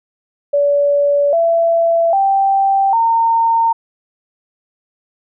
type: tone with pitch steps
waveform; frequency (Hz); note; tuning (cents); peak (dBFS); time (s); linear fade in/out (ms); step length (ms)
sine; 573 / 669.7 / 782.7 / 914.8; D5 / E5 / G5 / A#5; -43 / +27 / -3 / -33; -10; 0.53-3.73; 10; 800
effects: none